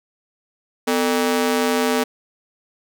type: ring-modulated tone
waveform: sawtooth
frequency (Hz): 349.2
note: F4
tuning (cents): 0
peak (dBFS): -10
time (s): 0.87-2.04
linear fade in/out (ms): 10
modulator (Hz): 97.9
effects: none